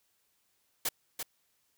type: noise with echo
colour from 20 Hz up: white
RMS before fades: -31 dBFS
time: 0.85-0.89 s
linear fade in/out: 5 ms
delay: 340 ms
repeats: 1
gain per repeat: -6 dB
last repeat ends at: 1.23 s
effects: white hiss -74 dBFS RMS until 1.77 s